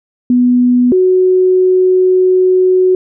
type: tone pair in turn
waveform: sine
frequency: 246.9 / 369.9 Hz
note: B3 / F#4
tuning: 0 / 0 cents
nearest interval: perfect fifth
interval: 700 cents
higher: second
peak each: -6 dBFS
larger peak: neither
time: 0.3-0.92 / 0.92-2.95 s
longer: second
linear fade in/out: 2 ms
effects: none